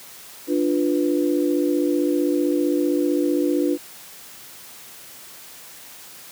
sine chord, B diminished, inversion first, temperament equal, 293.7 / 349.2 / 493.9 Hz, D4 / F4 / B4, 0 / 0 / 0 cents, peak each -20 / -22 / -26 dBFS, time 0.47-3.78 s, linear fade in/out 50 ms, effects white hiss -42 dBFS RMS until 6.31 s + high-pass 100 Hz 12 dB/octave

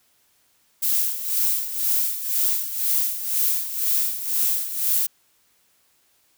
violet noise with tremolo, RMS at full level -20 dBFS, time 0.82-5.07 s, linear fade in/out 10 ms, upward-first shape sine, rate 2 Hz, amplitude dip 70%, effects white hiss -63 dBFS RMS until 6.37 s

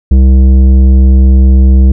sine tone with tanh clipping, 65.41 Hz, C2, in tune, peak -3 dBFS, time 0.11-1.92 s, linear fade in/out 5 ms, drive 11 dB, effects none

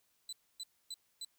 30% pulse tone bursts, 4004 Hz, B7, 23 cents sharp, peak -38 dBFS, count 4, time 0.29-1.248 s, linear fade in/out 2 ms, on 37 ms, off 270 ms, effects white hiss -75 dBFS RMS until 1.38 s

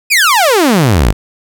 sawtooth exponential sweep, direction down, 2565 to 45.22 Hz, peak -3 dBFS, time 0.1-1.13 s, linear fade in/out 20 ms, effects none

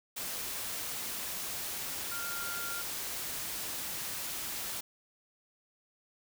sine tone in noise, 1396.9 Hz, F6, in tune, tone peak -39 dBFS, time 2.11-2.82 s, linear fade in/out 10 ms, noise white, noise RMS -38 dBFS, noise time 0.16-4.81 s, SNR -4 dB, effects none

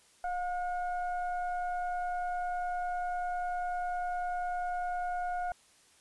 sine tone with frequency modulation, 714 Hz, F5, 38 cents sharp, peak -31 dBFS, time 0.24-5.52 s, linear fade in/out 2 ms, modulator 729 Hz, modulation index 0.6, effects white hiss -63 dBFS RMS until 6 s + resampled to 24000 Hz

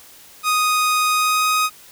sawtooth tone with pitch glide, 1244.5 to 1253.2 Hz, D#6 to D#6, 0 to +12 cents, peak -12 dBFS, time 0.43-1.7 s, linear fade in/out 50 ms, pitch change +12 cents, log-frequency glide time 1.1-1.45 s, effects white hiss -45 dBFS RMS until 1.91 s

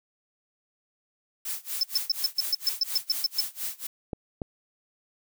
blue noise with tremolo, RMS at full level -31 dBFS, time 1.45-3.87 s, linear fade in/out 5 ms, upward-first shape sine, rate 4.2 Hz, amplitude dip 95%
triangle tone bursts, 5274 Hz, E8, in tune, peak -19 dBFS, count 12, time 1.81-3.406 s, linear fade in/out 2 ms, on 23 ms, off 120 ms
clicks, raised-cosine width 2 ms, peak -18 dBFS, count 2, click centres 4.132 / 4.418 s
effects none

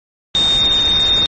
sine tone in noise, 3673 Hz, A#7, 26 cents flat, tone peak -11 dBFS, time 0.35-1.26 s, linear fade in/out 0 ms, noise pink, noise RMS -24 dBFS, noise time 0.35-1.26 s, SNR +10 dB, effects MP3 32 kbps

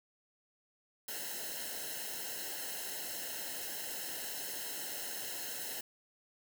white noise with comb filter, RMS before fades -41 dBFS, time 1.08-5.81 s, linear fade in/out 5 ms, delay 0.85 ms, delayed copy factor -0.95, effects none

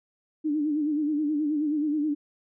sine tone with vibrato, 300 Hz, D4, 37 cents sharp, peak -23 dBFS, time 0.44-2.15 s, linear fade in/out 20 ms, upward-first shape sine, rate 9.4 Hz, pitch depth 73 cents each way, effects none

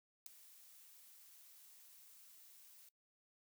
blue noise with ADSR envelope, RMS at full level -43 dBFS, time 0.26-2.89 s, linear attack 4 ms, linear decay 3 ms, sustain -19 dB, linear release 4 ms, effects noise-tail reverb RT60 0.1 s tail -21 dB re dry

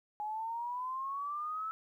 sine exponential sweep, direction up, 834 to 1318.5 Hz, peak -35 dBFS, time 0.2-1.71 s, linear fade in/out 0 ms, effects 12-bit

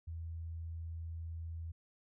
sine tone, 82.41 Hz, E2, in tune, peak -40 dBFS, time 0.07-1.72 s, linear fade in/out 10 ms, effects none

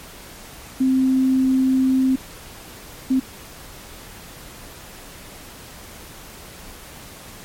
sine tone bursts at uneven times, 261.6 Hz, C4, in tune, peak -14 dBFS, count 2, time 0.8-2.16 / 3.1-3.2 s, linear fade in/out 10 ms, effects pink hiss -40 dBFS RMS until 7.44 s + MP3 64 kbps

